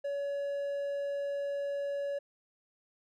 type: tone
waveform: triangle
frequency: 565 Hz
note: C#5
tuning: 33 cents sharp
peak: -30 dBFS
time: 0.04-2.19 s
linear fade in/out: 10 ms
effects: none